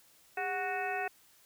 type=harmonic tone with a mistuned harmonic; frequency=370 Hz; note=F#4; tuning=in tune; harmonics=1 / 2 / 3 / 4 / 5 / 6 / 7; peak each=-40 / -35 / -48 / -40 / -40 / -48 / -41 dBFS; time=0.37-1.08 s; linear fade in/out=5 ms; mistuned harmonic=1; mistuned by=+150 cents; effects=white hiss -63 dBFS RMS until 1.45 s